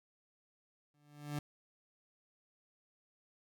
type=tone with exponential growth; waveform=30% pulse; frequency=146.83 Hz; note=D3; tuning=in tune; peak=-32 dBFS; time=0.94-1.39 s; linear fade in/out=2 ms; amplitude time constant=96 ms; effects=none